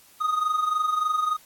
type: tone with amplitude modulation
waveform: triangle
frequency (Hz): 1244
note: D#6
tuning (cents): -1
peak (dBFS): -17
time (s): 0.2-1.37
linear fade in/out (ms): 20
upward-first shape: sine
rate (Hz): 23.4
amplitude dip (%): 65
effects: white hiss -54 dBFS RMS until 1.45 s + AAC 64 kbps